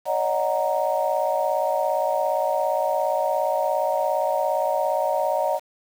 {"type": "chord", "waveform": "sine", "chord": "D# minor seventh", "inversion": "third", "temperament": "equal with one note detuned", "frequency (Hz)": [565, 622.3, 740, 932.3], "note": ["C#5", "D#5", "F#5", "A#5"], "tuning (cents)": [33, 0, 0, 0], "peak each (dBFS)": [-25, -24, -26, -26], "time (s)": [0.05, 5.6], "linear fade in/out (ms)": 50, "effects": ["tanh soft clip ceiling -9 dBFS", "7-bit"]}